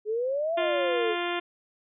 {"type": "exponential two-way sweep", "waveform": "sine", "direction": "up then down", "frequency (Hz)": [415.3, 682, 415.3], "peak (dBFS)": -25, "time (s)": [0.05, 1.16], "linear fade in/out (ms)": 50, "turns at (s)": 0.55}
{"type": "harmonic tone", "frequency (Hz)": 349.2, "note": "F4", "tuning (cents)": 0, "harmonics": [1, 2, 3, 4, 5, 6, 7, 8, 9, 10], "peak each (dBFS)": [-31, -34, -36, -37, -38, -39, -39, -40, -41, -41], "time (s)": [0.57, 1.4], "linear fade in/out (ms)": 10}
{"effects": []}